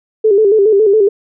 sine tone with vibrato, 415.7 Hz, G#4, 2 cents sharp, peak -6 dBFS, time 0.24-1.09 s, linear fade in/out 10 ms, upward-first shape square, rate 7.2 Hz, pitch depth 83 cents each way, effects none

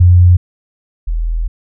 sine tone pair in turn, 89 / 41.07 Hz, F2 / E1, +33 / -6 cents, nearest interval octave + minor second, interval 1339 cents, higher first, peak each -3 / -13 dBFS, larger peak first, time 0-0.37 / 1.07-1.48 s, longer second, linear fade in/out 10 ms, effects none

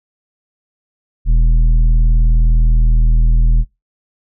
sine tone with tanh clipping, 40.24 Hz, E1, 41 cents flat, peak -9 dBFS, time 1.25-3.65 s, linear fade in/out 50 ms, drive 8 dB, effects noise-tail reverb RT60 0.2 s tail -21 dB re dry

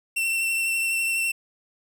45% pulse tone with vibrato, 2700 Hz, E7, 41 cents sharp, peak -22 dBFS, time 0.16-1.32 s, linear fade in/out 10 ms, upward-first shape triangle, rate 12 Hz, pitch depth 20 cents each way, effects none

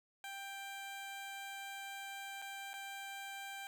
15% pulse tone with dropouts, 788 Hz, G5, 9 cents sharp, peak -38 dBFS, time 0.24-3.67 s, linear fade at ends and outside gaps 1 ms, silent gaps 2.418-2.422 / 2.733-2.739 s, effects none

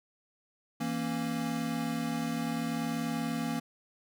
square chord, A# diminished, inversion second, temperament equal with one note detuned, 164.81 / 233.1 / 273.7 Hz, E3 / A#3 / C#4, 0 / 0 / -22 cents, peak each -38 / -34 / -37 dBFS, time 0.8-3.6 s, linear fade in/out 10 ms, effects none

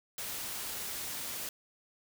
white noise, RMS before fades -39 dBFS, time 0.18-1.49 s, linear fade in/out 2 ms, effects none

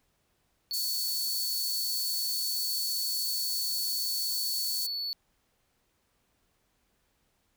triangle tone, 4441 Hz, C#8, 2 cents sharp, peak -30 dBFS, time 0.71-5.13 s, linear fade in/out 0 ms
white high-pass noise, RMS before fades -34 dBFS, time 0.73-4.87 s, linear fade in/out 10 ms, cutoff 5600 Hz, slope 24 dB/octave
effects pink hiss -73 dBFS RMS until 7.56 s

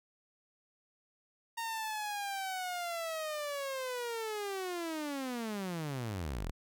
sawtooth linear sweep, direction down, 926 to 32.7 Hz, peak -32 dBFS, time 1.57-6.51 s, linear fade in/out 10 ms, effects none

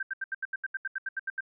sine tone bursts, 1568 Hz, G6, in tune, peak -29 dBFS, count 14, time 0-1.407 s, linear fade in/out 5 ms, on 29 ms, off 77 ms, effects none

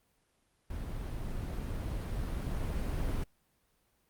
brown noise with level ramp, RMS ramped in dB -39 to -32 dBFS, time 0.7-3.24 s, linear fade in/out 5 ms, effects pink hiss -73 dBFS RMS until 4.09 s + Opus 32 kbps

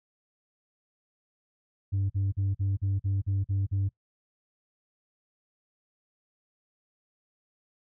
sine tone bursts, 98 Hz, G2, in tune, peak -22 dBFS, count 9, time 1.92-3.892 s, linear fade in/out 20 ms, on 180 ms, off 44 ms, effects noise-tail reverb RT60 0.1 s tail -21 dB re dry + tanh soft clip ceiling -23 dBFS

